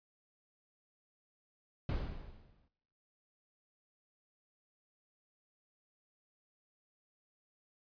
brown noise with exponential decay, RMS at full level -32 dBFS, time 1.89-2.68 s, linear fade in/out 1 ms, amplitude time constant 170 ms, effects noise-tail reverb RT60 1.0 s tail -24 dB re dry + resampled to 11025 Hz

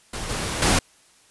pink noise with level steps, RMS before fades -31 / -27 / -18 dBFS, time 0.13-0.79 s, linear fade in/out 5 ms, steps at 0.29 / 0.62 s, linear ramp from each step 2 ms, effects white hiss -56 dBFS RMS until 1.3 s + resampled to 24000 Hz

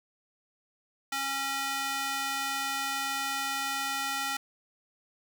square tone with high-pass filter, 273.6 Hz, C#4, 23 cents flat, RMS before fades -32 dBFS, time 1.12-4.37 s, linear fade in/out 5 ms, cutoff 1200 Hz, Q 0.89, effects none

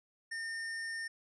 square tone, 1818 Hz, A#6, 44 cents flat, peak -38 dBFS, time 0.31-1.08 s, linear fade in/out 10 ms, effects resampled to 22050 Hz

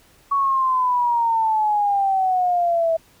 sine exponential sweep, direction down, 1124 to 649 Hz, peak -16 dBFS, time 0.31-2.97 s, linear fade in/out 10 ms, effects pink hiss -54 dBFS RMS until 3.2 s

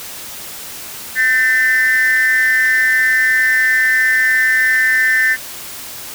sine tone with amplitude modulation, 1790 Hz, A6, 29 cents sharp, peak -5 dBFS, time 1.15-5.37 s, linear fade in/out 50 ms, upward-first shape sine, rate 243 Hz, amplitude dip 95%, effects tanh soft clip ceiling -4 dBFS + white hiss -30 dBFS RMS until 6.14 s

